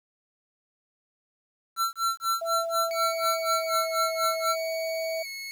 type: tone with tremolo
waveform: square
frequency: 1349 Hz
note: E6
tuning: 40 cents sharp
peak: -23 dBFS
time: 1.76-4.56 s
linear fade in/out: 50 ms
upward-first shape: sine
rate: 4.1 Hz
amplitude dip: 100%
type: tone with pitch glide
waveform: sine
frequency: 665 to 649.8 Hz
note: E5 to E5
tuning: +15 to -25 cents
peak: -28 dBFS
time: 2.41-5.23 s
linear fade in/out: 10 ms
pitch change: -40 cents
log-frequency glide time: 2.76-3.59 s
type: tone with vibrato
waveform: 25% pulse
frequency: 2217 Hz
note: C#7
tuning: in tune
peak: -31 dBFS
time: 2.91-5.51 s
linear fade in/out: 0 ms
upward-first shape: square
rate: 0.64 Hz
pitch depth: 23 cents each way
effects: 9-bit